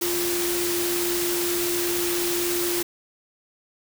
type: tone in noise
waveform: sine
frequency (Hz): 349.2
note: F4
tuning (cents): 0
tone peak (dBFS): -25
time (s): 0.01-2.83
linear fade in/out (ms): 10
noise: white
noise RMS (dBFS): -27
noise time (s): 0.01-2.83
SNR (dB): -1
effects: none